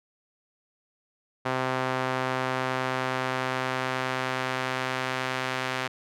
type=tone with band-pass filter sweep; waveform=sawtooth; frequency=129.6 Hz; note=C3; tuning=16 cents flat; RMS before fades=-29 dBFS; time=1.45-5.88 s; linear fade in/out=10 ms; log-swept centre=1100 to 2000 Hz; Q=0.8; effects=none